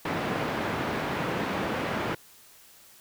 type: band-pass noise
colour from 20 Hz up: pink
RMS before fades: -30 dBFS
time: 0.05-2.15 s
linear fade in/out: 5 ms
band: 160 to 2100 Hz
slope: 12 dB/octave
effects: white hiss -54 dBFS RMS until 3 s